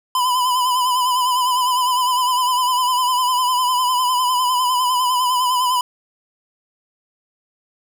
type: tone with vibrato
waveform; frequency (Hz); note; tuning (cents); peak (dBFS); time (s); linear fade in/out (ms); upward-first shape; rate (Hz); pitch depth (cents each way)
square; 1003; B5; +26; -16; 0.15-5.81; 2; sine; 9.9; 49
effects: none

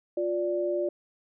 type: tone pair together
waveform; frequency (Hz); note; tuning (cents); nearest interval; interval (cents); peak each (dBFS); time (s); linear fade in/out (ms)
sine; 353.1 / 585; F4 / D5; +19 / -7; major sixth; 874; -28; 0.17-0.89; 5
effects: none

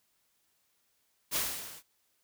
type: noise with level ramp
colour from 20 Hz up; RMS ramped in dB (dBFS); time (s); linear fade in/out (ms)
white; -27 to -52; 1.31-1.83; 50
effects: white hiss -74 dBFS RMS until 2.23 s

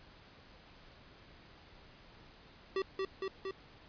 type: tone with echo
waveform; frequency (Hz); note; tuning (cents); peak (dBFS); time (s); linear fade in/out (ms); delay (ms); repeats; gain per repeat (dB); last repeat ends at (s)
square; 384.7; G4; -33; -32; 2.76-2.82; 2; 230; 3; -2; 3.51
effects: pink hiss -58 dBFS RMS until 3.88 s + resampled to 11025 Hz

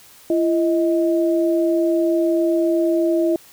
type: tone pair together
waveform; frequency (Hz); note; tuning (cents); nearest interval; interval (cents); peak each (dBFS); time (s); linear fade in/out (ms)
sine; 337.9 / 630.5; E4 / D#5; +43 / +23; major seventh; 1080; -16 / -21; 0.3-3.36; 2
effects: white hiss -47 dBFS RMS until 3.52 s

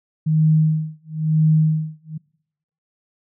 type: tone with tremolo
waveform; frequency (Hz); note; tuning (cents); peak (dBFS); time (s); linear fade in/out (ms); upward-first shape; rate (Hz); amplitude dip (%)
sine; 156.5; D#3; +10; -11; 0.26-2.18; 10; sine; 1; 100
effects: noise-tail reverb RT60 0.8 s tail -25 dB re dry

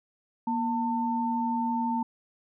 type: tone pair together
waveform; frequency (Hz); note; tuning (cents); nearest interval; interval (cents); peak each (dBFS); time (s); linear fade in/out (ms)
sine; 237.6 / 897; A#3 / A5; +33 / +33; octave + major seventh; 2300; -28; 0.47-2.03; 5
effects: none

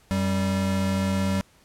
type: tone pair together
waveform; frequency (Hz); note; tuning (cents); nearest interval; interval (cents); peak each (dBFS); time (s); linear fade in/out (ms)
square; 91.32 / 193.5; F#2 / G3; -22 / -22; octave + minor second; 1300; -28 / -24; 0.11-1.41; 0
effects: pink hiss -58 dBFS RMS until 1.64 s + low-pass 12000 Hz 12 dB/octave

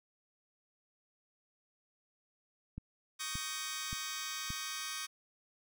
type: click train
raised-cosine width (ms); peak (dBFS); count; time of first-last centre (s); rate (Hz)
5; -29; 4; 2.78-4.504; 1.74
type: chord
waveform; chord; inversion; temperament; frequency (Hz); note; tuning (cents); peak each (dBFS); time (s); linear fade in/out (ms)
10% pulse; Eb dominant seventh; third; just; 1120.1 / 1244.5 / 1555.6 / 1866.8; Db6 / Eb6 / G6 / Bb6; +18 / 0 / -14 / +2; -36; 3.19-5.07; 20
effects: none

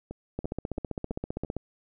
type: two click trains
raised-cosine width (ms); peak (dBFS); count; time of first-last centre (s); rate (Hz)
2; -18 / -24; 19 / 5; 0.39-1.566 / 0.11-1.448; 15.3 / 2.99
effects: none

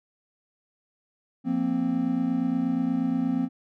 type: chord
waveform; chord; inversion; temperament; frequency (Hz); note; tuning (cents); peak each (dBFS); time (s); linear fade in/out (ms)
triangle; F suspended fourth; none; equal with one note detuned; 173.71 / 233.1 / 261.6; F3 / Bb3 / C4; -9 / 0 / 0; -29 / -26 / -23; 1.44-3.49; 50
effects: none

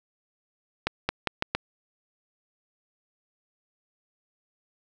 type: accelerating click train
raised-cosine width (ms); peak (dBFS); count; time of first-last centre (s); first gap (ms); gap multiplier
0.3; -8; 5; 0.87-1.55; 220; 0.83
effects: none

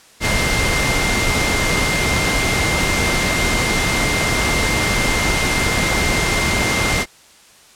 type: tone in noise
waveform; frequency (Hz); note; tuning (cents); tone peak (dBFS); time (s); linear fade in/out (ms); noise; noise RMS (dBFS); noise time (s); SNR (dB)
sine; 2102; C7; +7; -21; 0.2-7.06; 50; pink; -18; 0.2-7.06; -6
effects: white hiss -47 dBFS RMS until 7.75 s + low-pass 9000 Hz 12 dB/octave

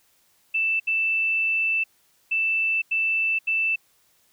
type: tone bursts at uneven times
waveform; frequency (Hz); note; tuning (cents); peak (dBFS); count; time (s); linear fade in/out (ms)
sine; 2652; E7; +10; -20; 5; 0.54-0.8 / 0.87-1.84 / 2.31-2.82 / 2.91-3.39 / 3.47-3.76; 10
effects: white hiss -63 dBFS RMS until 4.32 s

